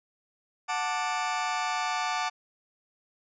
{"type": "chord", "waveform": "sawtooth", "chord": "D major", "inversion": "first", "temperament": "just", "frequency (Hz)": [734.2, 881, 1174.7], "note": ["F#5", "A5", "D6"], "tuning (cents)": [-14, 2, 0], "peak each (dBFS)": -28, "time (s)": [0.68, 2.3], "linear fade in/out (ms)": 20, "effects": ["resampled to 16000 Hz"]}